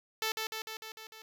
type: tone with echo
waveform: 5% pulse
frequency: 440.3 Hz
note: A4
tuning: 1 cent sharp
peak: -19 dBFS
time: 0.22-0.32 s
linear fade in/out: 2 ms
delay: 150 ms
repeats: 6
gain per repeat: -3 dB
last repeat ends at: 1.22 s
effects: none